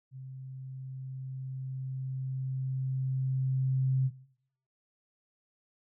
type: tone with level ramp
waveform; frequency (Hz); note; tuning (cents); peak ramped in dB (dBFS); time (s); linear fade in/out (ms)
sine; 131.6; C3; +10; -41 to -23; 0.11-4.11; 50
effects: noise-tail reverb RT60 0.7 s tail -20 dB re dry